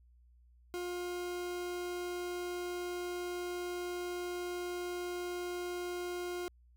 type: tone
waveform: 40% pulse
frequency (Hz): 354.8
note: F4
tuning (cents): +27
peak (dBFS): -36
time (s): 0.74-6.48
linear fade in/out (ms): 0
effects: added 60 Hz sine -60 dBFS peak until 6.76 s